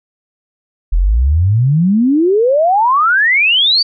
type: exponential sweep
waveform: sine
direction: up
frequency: 38.89 to 4699 Hz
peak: -8 dBFS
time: 0.92-3.83 s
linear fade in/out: 10 ms
effects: none